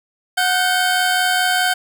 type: tone pair together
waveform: 25% pulse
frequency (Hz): 732 / 1548.8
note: F#5 / G6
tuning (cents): -19 / -21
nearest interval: octave + minor second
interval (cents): 1298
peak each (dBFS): -14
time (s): 0.37-1.74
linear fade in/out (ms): 10
effects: none